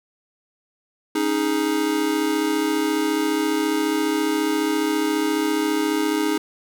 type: chord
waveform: square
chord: C# suspended second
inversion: none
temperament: just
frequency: 277.2 / 311.8 / 415.8 Hz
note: C#4 / D#4 / G#4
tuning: 0 / +4 / +2 cents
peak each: -28 / -22 / -26 dBFS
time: 1.15-6.38 s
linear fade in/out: 5 ms
effects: none